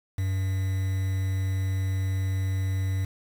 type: tone with quantisation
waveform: triangle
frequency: 95.4 Hz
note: G2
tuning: 47 cents flat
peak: -22 dBFS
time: 0.18-3.05 s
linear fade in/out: 5 ms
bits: 7
effects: none